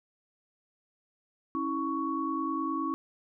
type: tone cluster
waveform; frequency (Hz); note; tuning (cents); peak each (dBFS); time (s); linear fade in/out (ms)
sine; 274.5 / 324.2 / 1115; C#4 / E4 / C#6; -17 / -29 / +10; -34 / -33 / -32; 1.55-2.94; 0
effects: none